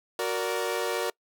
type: chord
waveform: sawtooth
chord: Gb augmented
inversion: none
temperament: equal with one note detuned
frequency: 370 / 466.2 / 581.6 Hz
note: Gb4 / Bb4 / D5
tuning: 0 / 0 / -17 cents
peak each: -28 / -26 / -29 dBFS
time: 0.19-1.1 s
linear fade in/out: 2 ms
effects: noise-tail reverb RT60 0.1 s tail -25 dB re dry